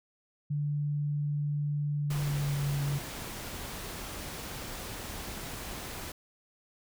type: tone with pitch glide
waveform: sine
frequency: 146.5 to 142 Hz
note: D3 to C#3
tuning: -4 to +42 cents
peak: -28 dBFS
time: 0.5-2.99 s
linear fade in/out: 10 ms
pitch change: -54 cents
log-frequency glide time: 1.98-2.57 s
type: noise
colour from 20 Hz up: pink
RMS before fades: -40 dBFS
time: 2.1-6.12 s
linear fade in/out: 5 ms
effects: none